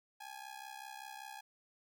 sawtooth ring-modulated tone, 830.6 Hz, G#5, in tune, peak -40 dBFS, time 0.2-1.41 s, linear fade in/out 10 ms, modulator 32.6 Hz, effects none

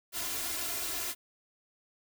white noise with comb filter, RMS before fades -35 dBFS, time 0.12-1.15 s, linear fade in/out 50 ms, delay 2.9 ms, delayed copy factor +0.9, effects none

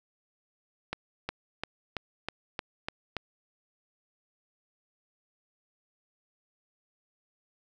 accelerating click train, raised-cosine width 0.3 ms, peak -16 dBFS, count 8, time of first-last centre 0.93-3.167 s, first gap 360 ms, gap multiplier 0.96, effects none

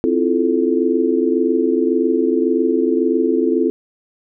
sine chord, F major seventh, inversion second, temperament just, 261.9 / 327.4 / 349.2 / 436.5 Hz, C4 / E4 / F4 / A4, +2 / -12 / 0 / -14 cents, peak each -19 dBFS, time 0.04-3.7 s, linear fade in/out 0 ms, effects none

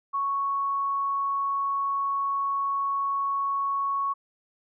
sine tone, 1108.7 Hz, C#6, in tune, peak -24 dBFS, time 0.13-4.14 s, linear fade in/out 20 ms, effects none

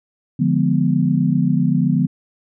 sine chord, D diminished seventh, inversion none, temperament equal with one note detuned, 146.83 / 174.61 / 207.7 / 248.1 Hz, D3 / F3 / Ab3 / Cb4, 0 / 0 / 0 / +8 cents, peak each -19 / -18 / -22 / -19 dBFS, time 0.39-2.07 s, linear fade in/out 10 ms, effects none

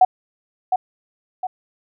sine tone with echo, 743 Hz, F#5, 7 cents sharp, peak -7 dBFS, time 0.01-0.05 s, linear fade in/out 5 ms, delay 710 ms, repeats 2, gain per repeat -7 dB, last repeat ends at 1.47 s, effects none

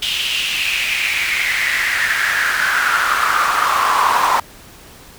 brown noise with high-pass filter sweep, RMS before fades -17 dBFS, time 0.02-4.4 s, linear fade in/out 5 ms, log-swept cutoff 3100 to 960 Hz, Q 5.4, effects pink hiss -41 dBFS RMS until 5.18 s

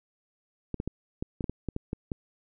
clicks, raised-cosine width 3 ms, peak -18 dBFS, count 11, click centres 0.743 / 0.801 / 0.876 / 1.225 / 1.408 / 1.442 / 1.496 / 1.687 / 1.764 / 1.931 / 2.118 s, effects none

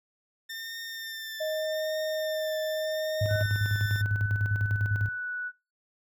20% pulse tone with vibrato, 1800 Hz, A6, 39 cents sharp, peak -31 dBFS, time 0.49-4.02 s, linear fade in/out 10 ms, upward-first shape triangle, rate 0.83 Hz, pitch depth 31 cents each way
sine tone, 624 Hz, D#5, 5 cents sharp, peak -28 dBFS, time 1.4-3.43 s, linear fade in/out 10 ms
sine tone with tremolo, 103.83 Hz, G#2, in tune, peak -23 dBFS, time 3.21-5.09 s, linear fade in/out 5 ms, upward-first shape square, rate 10 Hz, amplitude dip 60%
sine tone with pitch glide, 1500 to 1477.6 Hz, F#6 to F#6, +23 to -3 cents, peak -31 dBFS, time 3.28-5.52 s, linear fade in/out 50 ms, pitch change -26 cents, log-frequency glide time 4.76-5.3 s
effects noise-tail reverb RT60 0.3 s tail -26 dB re dry

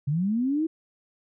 sine linear sweep, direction up, 134.2 to 329.6 Hz, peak -22 dBFS, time 0.07-0.67 s, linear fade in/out 10 ms, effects none

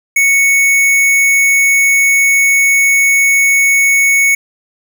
square tone, 2217 Hz, C#7, in tune, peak -8 dBFS, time 0.16-4.35 s, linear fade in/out 5 ms, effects none

